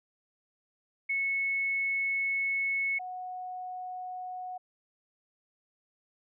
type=tone pair in turn; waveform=sine; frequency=2200 / 734.2 Hz; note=C#7 / F#5; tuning=-14 / -14 cents; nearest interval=octave + perfect fifth; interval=1900 cents; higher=first; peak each=-27 / -36 dBFS; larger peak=first; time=1.09-2.99 / 2.99-4.58 s; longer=first; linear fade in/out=10 ms; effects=none